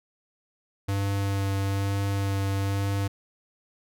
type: tone with vibrato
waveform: square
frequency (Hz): 98.7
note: G2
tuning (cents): +12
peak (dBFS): -25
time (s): 0.88-3.08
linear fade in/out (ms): 10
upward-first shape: sine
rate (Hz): 1.1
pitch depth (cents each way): 12
effects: none